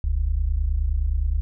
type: tone pair together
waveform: sine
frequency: 41.89 / 71.5 Hz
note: E1 / D2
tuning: +29 / -46 cents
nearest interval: major sixth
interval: 925 cents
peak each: -22 / -22 dBFS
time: 0.04-1.41 s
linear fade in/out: 0 ms
effects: none